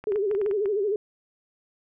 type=clicks; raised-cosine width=0.5 ms; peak=-25 dBFS; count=9; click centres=0.04 / 0.121 / 0.159 / 0.313 / 0.35 / 0.415 / 0.462 / 0.512 / 0.658 s
type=tone with vibrato; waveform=sine; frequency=407.8 Hz; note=G#4; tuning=32 cents flat; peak=-22 dBFS; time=0.07-0.96 s; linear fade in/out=2 ms; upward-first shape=sine; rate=13 Hz; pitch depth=110 cents each way
effects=none